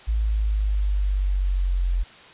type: exponential sweep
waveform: sine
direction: down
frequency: 55 to 43.72 Hz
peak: -19 dBFS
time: 0.07-2.04 s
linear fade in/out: 20 ms
effects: white hiss -46 dBFS RMS until 2.33 s + resampled to 8000 Hz